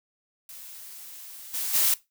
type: noise with level steps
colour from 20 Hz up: blue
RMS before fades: -43 / -30 / -22 dBFS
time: 0.49-1.94 s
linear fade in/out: 2 ms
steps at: 1.53 / 1.73 s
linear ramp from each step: 20 ms
effects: noise-tail reverb RT60 0.2 s tail -18 dB re dry